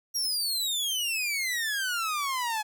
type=exponential sweep; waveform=sawtooth; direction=down; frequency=5720 to 838 Hz; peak=-24 dBFS; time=0.14-2.63 s; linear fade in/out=20 ms; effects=none